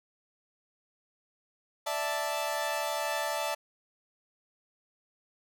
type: chord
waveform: sawtooth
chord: D suspended second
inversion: none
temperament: equal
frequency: 587.3 / 659.3 / 880 Hz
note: D5 / E5 / A5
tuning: 0 / 0 / 0 cents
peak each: -31 / -31 / -30 dBFS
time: 1.86-3.55 s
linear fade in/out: 10 ms
effects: none